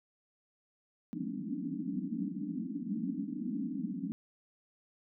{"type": "band-pass noise", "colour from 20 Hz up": "white", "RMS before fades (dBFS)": -37, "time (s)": [1.13, 4.12], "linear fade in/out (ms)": 0, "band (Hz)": [170, 300], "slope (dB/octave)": 96, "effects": []}